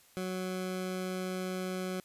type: tone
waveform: 20% pulse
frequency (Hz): 185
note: F#3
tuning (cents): 0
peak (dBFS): -29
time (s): 0.17-2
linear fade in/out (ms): 0
effects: white hiss -62 dBFS RMS until 2.04 s + resampled to 32000 Hz